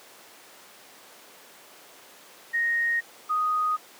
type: tone pair in turn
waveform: sine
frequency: 1864.7 / 1244.5 Hz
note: A#6 / D#6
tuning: 0 / 0 cents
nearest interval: perfect fifth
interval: 700 cents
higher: first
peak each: -22 dBFS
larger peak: neither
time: 2.53-3.01 / 3.29-3.77 s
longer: neither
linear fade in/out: 20 ms
effects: pink hiss -49 dBFS RMS until 3.99 s + high-pass 400 Hz 12 dB/octave